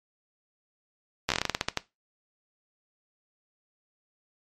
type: slowing click train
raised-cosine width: 0.2 ms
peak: -7 dBFS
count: 13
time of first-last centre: 1.29-1.773 s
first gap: 13 ms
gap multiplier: 1.19
effects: noise-tail reverb RT60 0.2 s tail -17 dB re dry + MP3 64 kbps